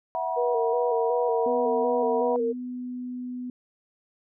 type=chord; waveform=sine; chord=E suspended second; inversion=none; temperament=equal with one note detuned; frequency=659.3 / 740 / 964.1 Hz; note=E5 / F#5 / B5; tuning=0 / 0 / -42 cents; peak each=-30 dBFS; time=0.15-2.36 s; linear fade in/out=0 ms
type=tone with vibrato; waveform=sine; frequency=472.5 Hz; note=A#4; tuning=23 cents sharp; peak=-23 dBFS; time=0.36-2.53 s; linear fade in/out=20 ms; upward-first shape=square; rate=2.7 Hz; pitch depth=42 cents each way
type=tone; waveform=sine; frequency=249 Hz; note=B3; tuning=14 cents sharp; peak=-31 dBFS; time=1.46-3.5 s; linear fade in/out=2 ms
effects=none